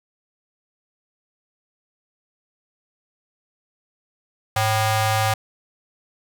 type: ring-modulated tone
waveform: sawtooth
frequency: 440 Hz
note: A4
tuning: in tune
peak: -11 dBFS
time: 4.56-5.34 s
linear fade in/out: 5 ms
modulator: 334 Hz
effects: none